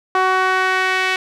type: tone with band-pass filter sweep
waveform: sawtooth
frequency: 374.4 Hz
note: F#4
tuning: 20 cents sharp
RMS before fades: -17 dBFS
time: 0.15-1.16 s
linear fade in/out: 2 ms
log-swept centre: 1100 to 2300 Hz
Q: 1.7
effects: none